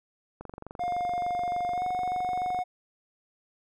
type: click train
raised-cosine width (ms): 1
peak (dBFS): -26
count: 52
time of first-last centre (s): 0.41-2.589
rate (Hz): 23.4
type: tone with pitch glide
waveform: triangle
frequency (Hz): 710 to 729.1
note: F5 to F#5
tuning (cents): +28 to -26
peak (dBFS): -25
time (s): 0.79-2.64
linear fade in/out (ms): 20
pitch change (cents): +46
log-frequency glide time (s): 1.73-1.82
effects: none